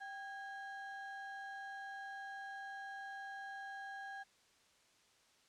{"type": "ring-modulated tone", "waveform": "triangle", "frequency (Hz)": 1213, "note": "D#6", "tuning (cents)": -44, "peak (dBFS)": -40, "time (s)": [0, 4.24], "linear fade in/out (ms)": 20, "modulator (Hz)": 429, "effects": ["white hiss -70 dBFS RMS until 5.48 s", "low-pass 7000 Hz 12 dB/octave"]}